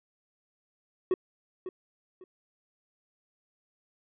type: tone with echo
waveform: triangle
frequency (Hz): 370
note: F#4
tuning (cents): 0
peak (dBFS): -20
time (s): 1.11-1.14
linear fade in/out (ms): 2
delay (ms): 550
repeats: 2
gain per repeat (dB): -12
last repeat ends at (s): 2.24
effects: resampled to 8000 Hz